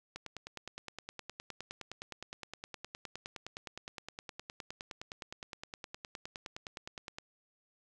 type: click train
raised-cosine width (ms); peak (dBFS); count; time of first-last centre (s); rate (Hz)
0.2; -25; 69; 0.16-7.185; 9.68
effects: none